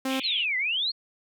sawtooth tone, 264.4 Hz, C4, 18 cents sharp, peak -22 dBFS, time 0.05-0.2 s, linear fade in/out 5 ms
pink band-pass noise, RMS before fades -34 dBFS, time 0.07-0.46 s, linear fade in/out 50 ms, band 2300 to 3600 Hz, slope 96 dB/octave
sine exponential two-way sweep, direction down then up, 4435 to 1965 to 4435 Hz, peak -24 dBFS, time 0.23-0.92 s, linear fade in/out 20 ms, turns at 0.57 s
effects none

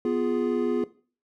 triangle chord, F diminished, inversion second, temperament equal, 246.9 / 349.2 / 415.3 Hz, Cb4 / F4 / Ab4, 0 / 0 / 0 cents, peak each -25 dBFS, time 0.05-0.84 s, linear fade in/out 2 ms, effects noise-tail reverb RT60 0.4 s tail -17 dB re dry

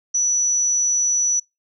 sine tone, 5920 Hz, F#8, in tune, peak -16 dBFS, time 0.14-1.4 s, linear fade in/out 10 ms, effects noise-tail reverb RT60 0.2 s tail -25 dB re dry

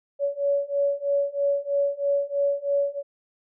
sine beating tone pair, 563 / 566.1 Hz, C#5 / C#5, +27 / +36 cents, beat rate 3.1 Hz, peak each -25 / -24 dBFS, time 0.19-3.03 s, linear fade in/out 50 ms, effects none

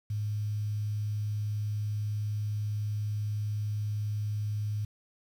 sine tone with quantisation, 105.2 Hz, G#2, 23 cents sharp, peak -29 dBFS, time 0.1-4.85 s, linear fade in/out 5 ms, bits 9, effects none

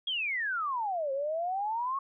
sine exponential two-way sweep, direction down then up, 3340 to 530 to 1115 Hz, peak -29 dBFS, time 0.07-1.99 s, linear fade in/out 5 ms, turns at 1.12 s, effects none

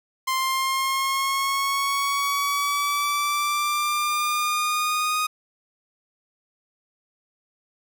sawtooth linear sweep, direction up, 1046.5 to 1244.5 Hz, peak -18 dBFS, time 0.27-5.27 s, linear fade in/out 10 ms, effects 9-bit

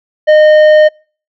sine tone with tanh clipping, 613 Hz, D#5, 26 cents flat, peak -4 dBFS, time 0.27-0.89 s, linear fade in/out 20 ms, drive 9 dB, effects noise-tail reverb RT60 0.4 s tail -26 dB re dry

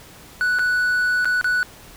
triangle tone with dropouts, 1480 Hz, F#6, in tune, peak -15 dBFS, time 0.41-1.63 s, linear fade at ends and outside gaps 0 ms, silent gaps 0.587-0.593 / 1.246-1.255 / 1.412-1.444 s, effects pink hiss -44 dBFS RMS until 1.96 s

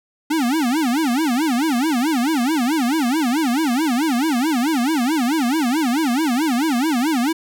square tone with vibrato, 276.8 Hz, C#4, 2 cents flat, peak -17 dBFS, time 0.3-7.33 s, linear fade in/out 10 ms, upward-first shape sine, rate 4.6 Hz, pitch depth 290 cents each way, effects none

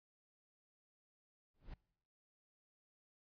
brown noise with exponential growth, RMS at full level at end -44 dBFS, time 1.54-1.74 s, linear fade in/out 5 ms, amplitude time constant 43 ms, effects noise-tail reverb RT60 0.8 s tail -24 dB re dry + resampled to 11025 Hz

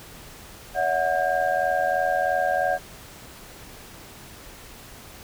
sine tone cluster, 566 / 649 / 732 / 1601 Hz, C#5 / E5 / F#5 / G6, +36 / -27 / -19 / +36 cents, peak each -27 / -27 / -23 / -28 dBFS, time 0.74-2.79 s, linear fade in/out 50 ms, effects pink hiss -44 dBFS RMS until 5.23 s

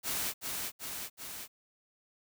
white noise with echo, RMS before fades -34 dBFS, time 0.03-0.34 s, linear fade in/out 50 ms, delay 380 ms, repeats 3, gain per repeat -3 dB, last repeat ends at 1.48 s, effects none

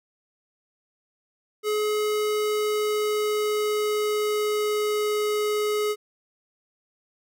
square tone with pitch glide, 423.5 to 421.1 Hz, G#4 to G#4, +34 to +24 cents, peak -23 dBFS, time 1.63-5.96 s, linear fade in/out 50 ms, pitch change -10 cents, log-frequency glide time 2.38-5.26 s, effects none

